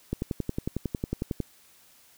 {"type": "click train", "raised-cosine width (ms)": 3, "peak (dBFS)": -15, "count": 15, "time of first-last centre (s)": [0.13, 1.403], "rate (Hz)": 11, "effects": ["white hiss -58 dBFS RMS until 2.17 s"]}